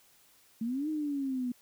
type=exponential two-way sweep; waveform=sine; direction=up then down; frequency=219.2 to 313.8 to 242.4 Hz; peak=-30 dBFS; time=0.61-1.52 s; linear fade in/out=5 ms; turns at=0.89 s; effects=white hiss -63 dBFS RMS until 1.61 s